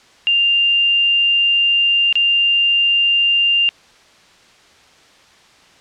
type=tone with dropouts; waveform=sine; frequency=2794 Hz; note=F7; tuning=in tune; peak=-11 dBFS; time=0.27-3.69 s; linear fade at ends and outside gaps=0 ms; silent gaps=2.127-2.155 s; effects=white hiss -48 dBFS RMS until 5.8 s + low-pass 5000 Hz 12 dB/octave